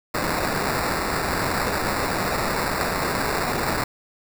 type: noise with sample-and-hold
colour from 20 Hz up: violet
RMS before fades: -24 dBFS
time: 0.14-3.84 s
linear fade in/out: 5 ms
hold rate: 3150 Hz
effects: none